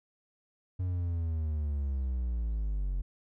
triangle linear sweep, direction down, 92.5 to 44.08 Hz, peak -27 dBFS, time 0.79-3.02 s, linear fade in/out 10 ms, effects none

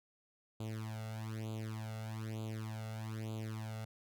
sawtooth tone with flanger, 110 Hz, A2, in tune, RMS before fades -42 dBFS, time 0.6-3.85 s, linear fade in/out 5 ms, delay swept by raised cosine 0.27 to 1.47 ms, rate 1.1 Hz, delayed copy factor +0.9, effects none

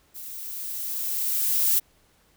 violet noise with level ramp, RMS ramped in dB -39 to -20 dBFS, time 0.14-1.8 s, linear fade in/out 20 ms, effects pink hiss -62 dBFS RMS until 2.36 s

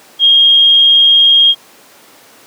sine tone with vibrato, 3242 Hz, G#7, 42 cents flat, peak -4 dBFS, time 0.19-1.55 s, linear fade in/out 50 ms, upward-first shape square, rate 20 Hz, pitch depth 10 cents each way, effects pink hiss -41 dBFS RMS until 2.46 s + high-pass 300 Hz 12 dB/octave

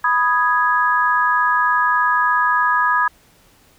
sine chord, G# minor, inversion first, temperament equal, 987.8 / 1244.5 / 1661.2 Hz, B5 / D#6 / G#6, 0 / 0 / 0 cents, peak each -18 dBFS, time 0.04-3.08 s, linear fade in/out 5 ms, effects pink hiss -53 dBFS RMS until 3.78 s

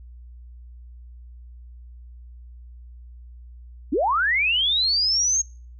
sine linear sweep, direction up, 233.1 to 6570 Hz, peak -18 dBFS, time 3.92-5.42 s, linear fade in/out 10 ms, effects noise-tail reverb RT60 0.4 s tail -25 dB re dry + added 60 Hz sine -40 dBFS peak until 5.79 s

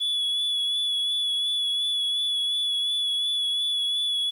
sine tone with vibrato, 3408 Hz, G#7, 44 cents sharp, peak -20 dBFS, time 0-4.31 s, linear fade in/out 20 ms, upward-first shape sine, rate 2.8 Hz, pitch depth 22 cents each way, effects tanh soft clip ceiling -22 dBFS + 9-bit

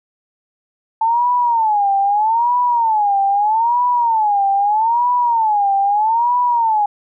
sine tone with vibrato, 880 Hz, A5, in tune, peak -12 dBFS, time 1.01-6.86 s, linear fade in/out 5 ms, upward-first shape sine, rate 0.79 Hz, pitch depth 190 cents each way, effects none

